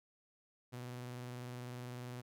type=tone with vibrato; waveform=sawtooth; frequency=123.47 Hz; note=B2; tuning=in tune; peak=-40 dBFS; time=0.72-2.22 s; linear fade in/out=20 ms; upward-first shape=square; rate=20 Hz; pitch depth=34 cents each way; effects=none